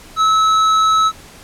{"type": "tone with hard clipping", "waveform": "triangle", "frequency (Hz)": 1298, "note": "E6", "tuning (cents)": -27, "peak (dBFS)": -12, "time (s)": [0.16, 1.12], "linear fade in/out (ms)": 50, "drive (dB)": 12, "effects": ["pink hiss -40 dBFS RMS until 1.43 s", "low-pass 12000 Hz 12 dB/octave"]}